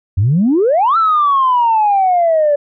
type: exponential two-way sweep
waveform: sine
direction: up then down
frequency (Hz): 88.1 to 1353 to 571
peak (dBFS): -8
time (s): 0.17-2.56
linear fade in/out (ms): 10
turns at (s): 0.97
effects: tanh soft clip ceiling -5 dBFS